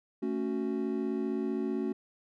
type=chord; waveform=triangle; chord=F# minor; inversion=first; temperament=just; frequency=222 / 277.5 / 370 Hz; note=A3 / C#4 / F#4; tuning=+16 / +2 / 0 cents; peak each=-32 / -32 / -32 dBFS; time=0.22-1.93 s; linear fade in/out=10 ms; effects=none